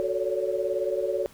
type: chord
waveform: sine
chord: D major seventh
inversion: first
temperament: equal with one note detuned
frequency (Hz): 370 / 440 / 554.4 / 572.6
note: F#4 / A4 / C#5 / D5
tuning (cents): 0 / 0 / 0 / -44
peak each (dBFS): -30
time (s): 0-1.26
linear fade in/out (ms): 0
effects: pink hiss -53 dBFS RMS until 1.33 s